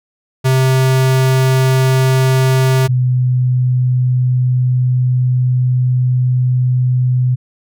square / sine tone pair in turn, 131.1 / 126.11 Hz, C3 / B2, +4 / +37 cents, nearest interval minor second, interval 67 cents, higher first, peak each -10 dBFS, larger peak neither, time 0.44-2.88 / 2.88-7.36 s, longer second, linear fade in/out 20 ms, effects none

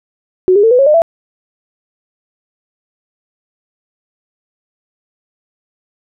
sine tone with pitch steps, 370 / 408.2 / 450.3 / 496.8 / 548 / 604.5 / 666.9 Hz, F#4 / G#4 / A4 / B4 / C#5 / D5 / E5, 0 / -30 / +40 / +10 / -20 / +50 / +20 cents, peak -5 dBFS, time 0.48-1.019 s, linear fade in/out 0 ms, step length 77 ms, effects none

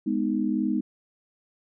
sine chord, G# minor, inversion none, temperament just, 207.7 / 249.2 / 311.5 Hz, G#3 / B3 / D#4, 0 / +16 / +2 cents, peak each -27 dBFS, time 0.06-0.81 s, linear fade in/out 10 ms, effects none

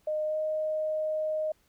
sine tone with pitch glide, 614 to 620.8 Hz, D#5 to D#5, -23 to -4 cents, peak -27 dBFS, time 0.07-1.52 s, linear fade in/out 5 ms, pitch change +19 cents, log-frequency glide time 0.26-0.37 s, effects pink hiss -68 dBFS RMS until 1.68 s

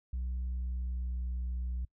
sine tone with pitch glide, 62.3 to 61.55 Hz, B1 to B1, +16 to -5 cents, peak -30 dBFS, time 0.13-1.85 s, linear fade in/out 5 ms, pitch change -21 cents, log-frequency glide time 0.47-1.35 s, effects noise-tail reverb RT60 0.1 s tail -26 dB re dry + tanh soft clip ceiling -31 dBFS

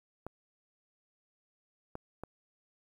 clicks, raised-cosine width 1 ms, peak -26 dBFS, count 3, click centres 0.266 / 1.954 / 2.236 s, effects 10-bit

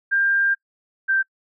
sine tone pair in turn, 1595 / 1566.7 Hz, G6 / G6, +30 / -1 cents, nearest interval unison, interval 31 cents, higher first, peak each -16 dBFS, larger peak neither, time 0.11-0.55 / 1.08-1.23 s, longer first, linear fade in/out 20 ms, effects noise-tail reverb RT60 0.1 s tail -25 dB re dry

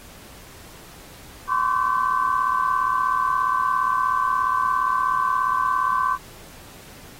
sine tone cluster, 1025 / 1062 / 1140 / 1533 Hz, C6 / C6 / C#6 / G6, -36 / +25 / +48 / -39 cents, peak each -23 / -26 / -22 / -29 dBFS, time 1.47-6.18 s, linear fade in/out 50 ms, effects pink hiss -45 dBFS RMS until 7.19 s + AAC 48 kbps

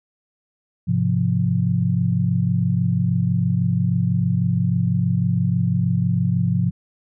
sine chord, F minor, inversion first, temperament just, 104.77 / 130.96 / 174.61 Hz, Ab2 / C3 / F3, +16 / +2 / 0 cents, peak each -22 / -21 / -20 dBFS, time 0.87-6.71 s, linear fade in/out 20 ms, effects none

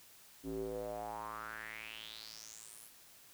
square tone with band-pass filter sweep, 55 Hz, A1, in tune, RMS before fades -45 dBFS, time 0.43-2.91 s, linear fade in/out 50 ms, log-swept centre 300 to 12000 Hz, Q 5.5, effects white hiss -60 dBFS RMS until 3.33 s

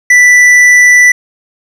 sine tone with tanh clipping, 1975.5 Hz, B6, in tune, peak -3 dBFS, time 0.1-1.12 s, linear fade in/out 5 ms, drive 9 dB, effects none

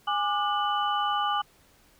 sine tone cluster, 824 / 1189 / 1448 / 2983 Hz, G#5 / D6 / F#6 / F#7, -14 / +21 / -38 / +13 cents, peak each -28 / -27 / -36 / -33 dBFS, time 0.07-1.42 s, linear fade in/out 10 ms, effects pink hiss -60 dBFS RMS until 1.99 s

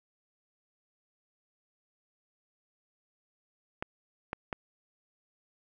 clicks, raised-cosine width 0.5 ms, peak -18 dBFS, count 3, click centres 3.825 / 4.331 / 4.528 s, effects 10-bit

